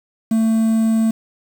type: tone with quantisation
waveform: triangle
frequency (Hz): 223.2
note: A3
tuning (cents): +25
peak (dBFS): -11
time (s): 0.31-1.11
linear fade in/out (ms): 5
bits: 6
effects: none